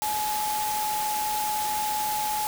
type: tone in noise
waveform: sine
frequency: 849 Hz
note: G#5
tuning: 38 cents sharp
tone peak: -26 dBFS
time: 0.02-2.47 s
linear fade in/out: 0 ms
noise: white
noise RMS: -32 dBFS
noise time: 0.02-2.47 s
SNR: +3 dB
effects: none